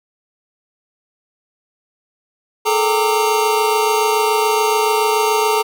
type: tone cluster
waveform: square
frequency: 428.3 / 455.3 / 787 / 918 / 1178 Hz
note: A4 / A#4 / G5 / A#5 / D6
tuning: -47 / -41 / +7 / -27 / +5 cents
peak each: -18 / -27 / -26 / -18 / -25 dBFS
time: 2.65-5.63 s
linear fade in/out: 20 ms
effects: none

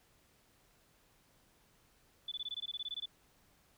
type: tone bursts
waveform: sine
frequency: 3478 Hz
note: A7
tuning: 21 cents flat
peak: -37 dBFS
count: 14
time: 2.28-3.058 s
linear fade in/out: 5 ms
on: 37 ms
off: 20 ms
effects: pink hiss -69 dBFS RMS until 3.77 s

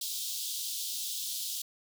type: high-pass noise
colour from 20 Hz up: pink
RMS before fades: -36 dBFS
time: 0.01-1.62 s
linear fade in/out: 5 ms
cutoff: 3300 Hz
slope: 48 dB/octave
effects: none

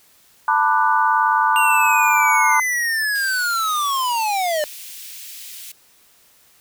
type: chord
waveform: sine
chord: B minor seventh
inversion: third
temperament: just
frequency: 889 / 987.8 / 1185.3 / 1481.6 Hz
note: A5 / B5 / D6 / F#6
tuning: +18 / 0 / +16 / +2 cents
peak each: -18 / -19 / -20 / -21 dBFS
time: 0.48-2.6 s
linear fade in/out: 2 ms
type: linear sweep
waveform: square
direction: down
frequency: 2794 to 587.3 Hz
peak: -19 dBFS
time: 1.56-4.64 s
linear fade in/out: 0 ms
type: high-pass noise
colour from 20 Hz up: white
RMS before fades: -36 dBFS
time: 3.15-5.72 s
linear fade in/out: 5 ms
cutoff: 2200 Hz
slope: 24 dB/octave
effects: white hiss -54 dBFS RMS until 6.6 s

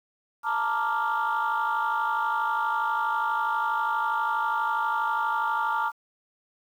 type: chord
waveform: sine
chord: Bb major seventh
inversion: third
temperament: equal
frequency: 880 / 932.3 / 1174.7 / 1396.9 Hz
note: A5 / Bb5 / D6 / F6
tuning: 0 / 0 / 0 / 0 cents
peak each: -28 dBFS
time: 0.43-5.92 s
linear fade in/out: 50 ms
effects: tanh soft clip ceiling -18 dBFS + 9-bit

